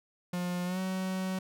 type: tone with pitch glide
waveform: 45% pulse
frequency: 177.9 to 187.5 Hz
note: F3 to F#3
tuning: +32 to +23 cents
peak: -31 dBFS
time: 0.33-1.39 s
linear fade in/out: 5 ms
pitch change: +91 cents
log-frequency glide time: 0.65-0.79 s
effects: none